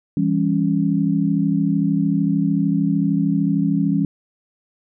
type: chord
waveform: sine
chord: C# diminished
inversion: first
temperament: just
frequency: 166.31 / 199.57 / 277.2 Hz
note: E3 / G3 / C#4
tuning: +16 / +31 / 0 cents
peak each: -20 dBFS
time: 0.17-4.05 s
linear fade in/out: 2 ms
effects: none